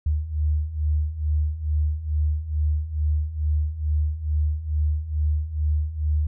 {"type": "beating tone pair", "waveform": "sine", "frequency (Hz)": [74.4, 76.7], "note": ["D2", "D#2"], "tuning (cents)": [23, -24], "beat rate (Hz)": 2.3, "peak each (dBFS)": [-26, -22], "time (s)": [0.06, 6.27], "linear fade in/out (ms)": 5, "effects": []}